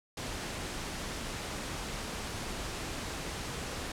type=noise; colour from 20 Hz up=pink; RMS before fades=-38 dBFS; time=0.17-3.92 s; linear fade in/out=5 ms; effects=low-pass 9000 Hz 12 dB/octave